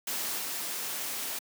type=noise with level steps; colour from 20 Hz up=white; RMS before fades=-33 / -35 dBFS; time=0.07-1.39 s; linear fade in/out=5 ms; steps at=0.38 s; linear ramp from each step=10 ms; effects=high-pass 200 Hz 12 dB/octave